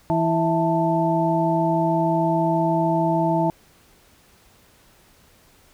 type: harmonic tone with a mistuned harmonic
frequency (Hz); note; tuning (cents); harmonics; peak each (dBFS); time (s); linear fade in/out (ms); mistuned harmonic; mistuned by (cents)
164.81; E3; 0; 1 / 2 / 4 / 5; -23 / -23 / -23 / -23; 0.1-3.5; 0; 5; +120
effects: pink hiss -55 dBFS RMS until 5.73 s